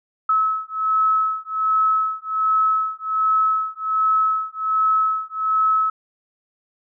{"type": "beating tone pair", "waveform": "sine", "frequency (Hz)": [1293, 1294.3], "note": ["E6", "E6"], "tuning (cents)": [-34, -32], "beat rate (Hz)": 1.3, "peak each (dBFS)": -20, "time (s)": [0.29, 5.9], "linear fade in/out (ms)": 5, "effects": []}